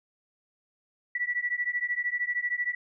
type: beating tone pair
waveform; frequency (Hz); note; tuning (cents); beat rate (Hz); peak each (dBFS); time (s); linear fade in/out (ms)
sine; 1946 / 1959; B6 / B6; -26 / -15; 13; -30; 1.15-2.75; 5
effects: none